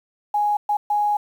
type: tone bursts at uneven times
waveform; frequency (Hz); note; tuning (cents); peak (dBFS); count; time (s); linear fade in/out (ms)
sine; 830.6; G#5; 0; -17; 3; 0.34-0.57 / 0.69-0.77 / 0.9-1.17; 5
effects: 8-bit